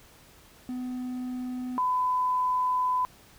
triangle / sine tone pair in turn, 251.3 / 1005.2 Hz, B3 / B5, +30 / +30 cents, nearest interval 2 octaves, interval 2400 cents, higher second, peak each -29 / -23 dBFS, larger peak second, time 0.69-1.78 / 1.78-3.05 s, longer second, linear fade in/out 0 ms, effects pink hiss -55 dBFS RMS until 3.38 s

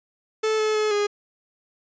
45% pulse tone with pitch steps, 436.3 / 431.5 / 427.8 / 412.2 Hz, A4 / A4 / A4 / G#4, -15 / -34 / -49 / -13 cents, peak -20 dBFS, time 0.43-1.07 s, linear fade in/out 10 ms, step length 160 ms, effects resampled to 16000 Hz

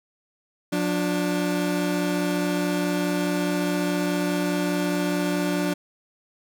30% pulse tone pair together, 179.24 / 293.7 Hz, F3 / D4, +45 / 0 cents, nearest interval major sixth, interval 855 cents, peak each -23 / -22 dBFS, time 0.72-5.74 s, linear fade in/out 10 ms, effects none

